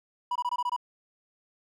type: tone bursts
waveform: triangle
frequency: 978 Hz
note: B5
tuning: 17 cents flat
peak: -24 dBFS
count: 7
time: 0.31-0.764 s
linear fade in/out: 5 ms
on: 46 ms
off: 22 ms
effects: none